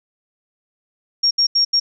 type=tone bursts at uneven times; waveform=sine; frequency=5560 Hz; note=F8; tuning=9 cents flat; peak=-12 dBFS; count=4; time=1.23-1.31 / 1.38-1.47 / 1.55-1.65 / 1.73-1.8 s; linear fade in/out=10 ms; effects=none